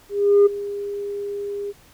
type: tone with ADSR envelope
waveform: sine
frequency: 405.3 Hz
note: G#4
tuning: 42 cents flat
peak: -7 dBFS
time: 0.09-1.73 s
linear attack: 370 ms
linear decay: 16 ms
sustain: -18 dB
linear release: 32 ms
effects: tanh soft clip ceiling -8 dBFS + pink hiss -52 dBFS RMS until 1.93 s